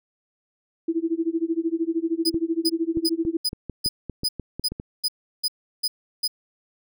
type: tone with tremolo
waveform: sine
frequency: 329.6 Hz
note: E4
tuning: in tune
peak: -18 dBFS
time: 0.88-3.37 s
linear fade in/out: 5 ms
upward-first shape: sine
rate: 13 Hz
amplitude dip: 95%
type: tone bursts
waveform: 40% pulse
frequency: 4978 Hz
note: D#8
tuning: in tune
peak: -19 dBFS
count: 11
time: 2.25-6.278 s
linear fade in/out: 10 ms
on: 48 ms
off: 350 ms
type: clicks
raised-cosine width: 3 ms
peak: -19 dBFS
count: 12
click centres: 2.344 / 2.972 / 3.251 / 3.531 / 3.697 / 3.861 / 4.097 / 4.234 / 4.397 / 4.596 / 4.72 / 4.799 s
effects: none